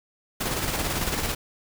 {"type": "noise with tremolo", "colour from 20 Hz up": "pink", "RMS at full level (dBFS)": -26, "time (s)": [0.4, 1.35], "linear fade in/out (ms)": 10, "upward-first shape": "square", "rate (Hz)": 18, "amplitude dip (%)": 35, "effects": []}